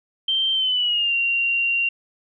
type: tone with pitch glide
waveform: sine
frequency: 3136 to 2762 Hz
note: G7 to F7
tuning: 0 to -20 cents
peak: -18 dBFS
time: 0.28-1.89 s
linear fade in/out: 5 ms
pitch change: -220 cents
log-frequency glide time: 0.53-1.14 s
effects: none